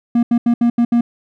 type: tone bursts at uneven times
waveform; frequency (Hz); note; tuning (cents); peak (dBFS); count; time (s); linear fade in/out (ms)
triangle; 236.7; A#3; +27; -8; 6; 0.15-0.23 / 0.31-0.38 / 0.46-0.54 / 0.61-0.7 / 0.78-0.85 / 0.92-1.01; 5
effects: none